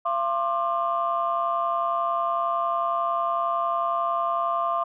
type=tone cluster; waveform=sine; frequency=683 / 1060 / 1191 Hz; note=F5 / C6 / D6; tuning=-39 / +22 / +24 cents; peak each=-26 dBFS; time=0.05-4.84 s; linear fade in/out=10 ms; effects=tanh soft clip ceiling -14 dBFS